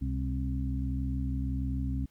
harmonic tone with a mistuned harmonic, 66.5 Hz, C2, 29 cents sharp, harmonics 1 / 2 / 3 / 4, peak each -31 / -35 / -41 / -36 dBFS, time 0.01-2.06 s, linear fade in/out 10 ms, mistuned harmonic 2, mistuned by -66 cents, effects pink hiss -69 dBFS RMS until 2.1 s

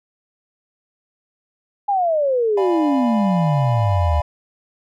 sine exponential sweep, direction down, 830.6 to 72.6 Hz, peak -15 dBFS, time 1.88-4.21 s, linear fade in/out 10 ms
triangle chord, D diminished seventh, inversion none, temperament equal with one note detuned, 594.5 / 698.5 / 830.6 / 987.8 Hz, D5 / F5 / Ab5 / Cb6, +21 / 0 / 0 / 0 cents, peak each -24 / -25 / -26 / -25 dBFS, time 2.57-4.22 s, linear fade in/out 5 ms
effects none

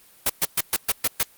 white noise bursts, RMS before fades -20 dBFS, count 7, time 0.26-1.232 s, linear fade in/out 5 ms, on 36 ms, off 120 ms, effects white hiss -53 dBFS RMS until 1.37 s + Opus 32 kbps

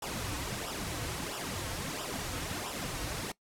pink noise with flanger, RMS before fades -37 dBFS, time 0.02-3.32 s, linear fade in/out 5 ms, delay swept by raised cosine 0.46 to 5.06 ms, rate 1.5 Hz, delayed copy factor -0.7, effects noise-tail reverb RT60 0.1 s tail -20 dB re dry + low-pass 12000 Hz 12 dB/octave

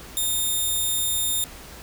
5% pulse tone, 3640 Hz, A#7, 42 cents flat, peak -14 dBFS, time 0.17-1.44 s, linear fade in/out 0 ms, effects added 60 Hz sine -49 dBFS peak until 1.82 s + pink hiss -42 dBFS RMS until 1.82 s

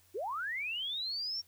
sine linear sweep, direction up, 325 to 5588 Hz, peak -34 dBFS, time 0.14-1.42 s, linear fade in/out 20 ms, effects added 90 Hz sine -69 dBFS peak until 1.47 s + white hiss -66 dBFS RMS until 1.47 s

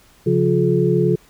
sine tone cluster, 138 / 176.5 / 356 / 427.8 Hz, C#3 / F3 / F4 / A4, -7 / +19 / +33 / -49 cents, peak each -19 dBFS, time 0.26-1.16 s, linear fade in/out 10 ms, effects pink hiss -52 dBFS RMS until 1.29 s

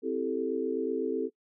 sine chord, A minor seventh, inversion first, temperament equal, 261.6 / 329.6 / 392 / 440 Hz, C4 / E4 / G4 / A4, 0 / 0 / 0 / 0 cents, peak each -34 / -35 / -34 / -31 dBFS, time 0.02-1.3 s, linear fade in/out 50 ms, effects noise-tail reverb RT60 0.1 s tail -21 dB re dry

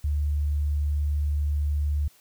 sine tone, 73.42 Hz, D2, in tune, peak -22 dBFS, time 0.04-2.08 s, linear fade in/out 5 ms, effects white hiss -58 dBFS RMS until 2.2 s

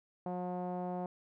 sawtooth tone with low-pass filter, 180 Hz, F#3, 47 cents flat, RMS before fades -38 dBFS, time 0.26-1.06 s, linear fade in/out 2 ms, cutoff 760 Hz, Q 3.2, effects none

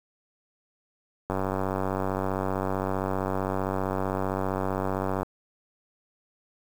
click train, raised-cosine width 1 ms, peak -14 dBFS, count 376, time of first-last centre 1.3-5.231 s, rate 95.4 Hz, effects 7-bit

